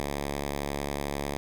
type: tone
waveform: 5% pulse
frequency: 71.1 Hz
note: C#2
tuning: 45 cents sharp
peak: -19 dBFS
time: 0-1.37 s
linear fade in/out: 0 ms
effects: none